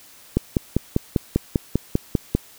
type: click train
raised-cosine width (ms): 3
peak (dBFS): -4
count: 11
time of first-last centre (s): 0.37-2.35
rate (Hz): 5.05
effects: white hiss -48 dBFS RMS until 2.58 s